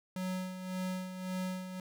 square tone with tremolo, 185 Hz, F#3, in tune, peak -34 dBFS, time 0.16-1.8 s, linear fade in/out 2 ms, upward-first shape sine, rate 1.8 Hz, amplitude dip 60%, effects none

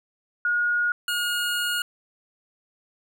sine / 25% pulse tone pair in turn, 1439 / 1433.8 Hz, F#6 / F6, -49 / +45 cents, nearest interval unison, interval 6 cents, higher first, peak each -20 dBFS, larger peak neither, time 0.45-0.92 / 1.08-1.82 s, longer second, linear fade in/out 2 ms, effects none

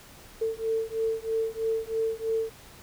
sine beating tone pair, 446.1 / 449.2 Hz, A4 / A4, +24 / +36 cents, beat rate 3.1 Hz, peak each -29 dBFS, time 0.41-2.5 s, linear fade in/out 10 ms, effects pink hiss -50 dBFS RMS until 2.82 s

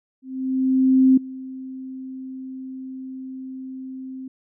sine tone with ADSR envelope, 261.6 Hz, C4, in tune, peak -10 dBFS, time 0.22-4.28 s, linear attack 950 ms, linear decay 7 ms, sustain -21 dB, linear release 4 ms, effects none

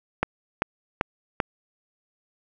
click train, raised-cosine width 0.5 ms, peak -6 dBFS, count 4, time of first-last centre 0.23-1.402 s, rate 2.56 Hz, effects none

